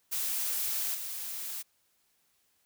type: noise with level steps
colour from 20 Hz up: blue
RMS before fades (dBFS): -32 / -38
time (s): 0.11-1.63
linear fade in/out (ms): 20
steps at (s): 0.94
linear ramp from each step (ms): 10
effects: white hiss -72 dBFS RMS until 2.65 s